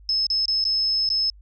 sine tone with dropouts, 5200 Hz, E8, 24 cents flat, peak -19 dBFS, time 0.09-1.3 s, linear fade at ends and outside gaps 1 ms, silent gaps 0.267-0.301 / 0.456-0.481 / 0.641-0.651 / 1.09-1.101 s, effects added 50 Hz sine -45 dBFS peak until 1.41 s

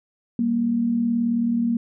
sine tone pair together, 196.78 / 235.5 Hz, G3 / A#3, +7 / +18 cents, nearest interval minor third, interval 311 cents, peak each -28 / -19 dBFS, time 0.39-1.77 s, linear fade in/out 2 ms, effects none

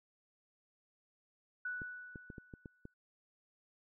sine tone with exponential decay, 1480 Hz, F#6, in tune, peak -36 dBFS, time 1.65-2.94 s, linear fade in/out 5 ms, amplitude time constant 280 ms
clicks, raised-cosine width 3 ms, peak -34 dBFS, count 7, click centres 1.818 / 2.158 / 2.302 / 2.382 / 2.538 / 2.658 / 2.854 s
effects none

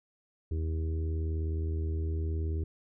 harmonic tone with a mistuned harmonic, 79.2 Hz, D#2, 31 cents sharp, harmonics 1 / 2 / 3 / 4 / 5 / 6, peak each -29 / -46 / -50 / -43 / -43 / -57 dBFS, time 0.51-2.64 s, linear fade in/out 5 ms, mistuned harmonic 1, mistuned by +21 cents, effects none

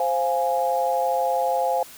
sine chord, F minor, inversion second, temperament equal, 523.3 / 698.5 / 830.6 Hz, C5 / F5 / Ab5, 0 / 0 / 0 cents, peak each -24 dBFS, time 0-1.83 s, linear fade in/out 2 ms, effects white hiss -44 dBFS RMS until 1.97 s

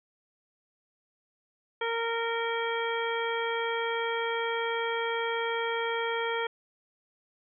harmonic tone, 461.3 Hz, A#4, 18 cents flat, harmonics 1 / 2 / 3 / 4 / 5 / 7, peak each -31 / -34 / -36 / -37 / -38 / -39 dBFS, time 1.81-6.47 s, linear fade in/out 5 ms, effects none

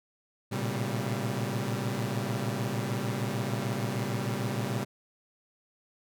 sawtooth tone cluster, 113.2 / 119.8 / 136 / 195.5 Hz, A2 / A#2 / C#3 / G3, +50 / +48 / -33 / -4 cents, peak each -31 dBFS, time 0.51-4.85 s, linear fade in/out 20 ms, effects none

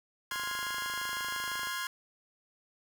sawtooth chord, F minor, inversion second, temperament equal with one note detuned, 1046.5 / 1412.3 / 1661.2 Hz, C6 / F6 / Ab6, 0 / +19 / 0 cents, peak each -34 / -36 / -34 dBFS, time 0.31-1.87 s, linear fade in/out 2 ms
click train, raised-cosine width 0.5 ms, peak -29 dBFS, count 36, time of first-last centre 0.32-1.671 s, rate 25.9 Hz
effects none

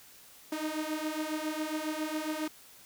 sawtooth beating tone pair, 305.7 / 313 Hz, D#4 / D#4, -30 / +10 cents, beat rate 7.3 Hz, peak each -32 / -31 dBFS, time 0.52-2.48 s, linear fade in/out 5 ms, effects white hiss -55 dBFS RMS until 2.85 s

